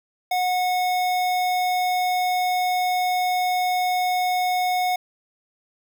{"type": "tone with notch filter", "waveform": "square", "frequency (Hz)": 730, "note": "F#5", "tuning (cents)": -24, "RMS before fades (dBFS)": -22, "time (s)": [0.31, 4.96], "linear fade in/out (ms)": 5, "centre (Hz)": 8700, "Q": 1.5, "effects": []}